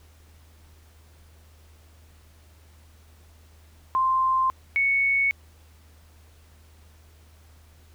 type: tone pair in turn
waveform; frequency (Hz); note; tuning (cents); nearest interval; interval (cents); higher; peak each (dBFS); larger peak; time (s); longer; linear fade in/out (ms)
sine; 1046.5 / 2217; C6 / C#7; 0 / 0; octave + minor second; 1300; second; -19; neither; 3.95-4.5 / 4.76-5.31; neither; 0
effects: added 78 Hz sine -51 dBFS peak until 7.94 s + pink hiss -59 dBFS RMS until 7.94 s